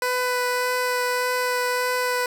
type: tone with vibrato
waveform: 15% pulse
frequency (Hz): 498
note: B4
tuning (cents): +14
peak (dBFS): -15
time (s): 0.02-2.26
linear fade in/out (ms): 2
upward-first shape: sine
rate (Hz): 1.7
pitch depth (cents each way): 9
effects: none